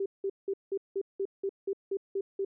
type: tone bursts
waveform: sine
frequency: 392 Hz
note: G4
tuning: in tune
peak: -28 dBFS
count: 11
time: 0-2.449 s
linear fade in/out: 5 ms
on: 59 ms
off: 180 ms
effects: none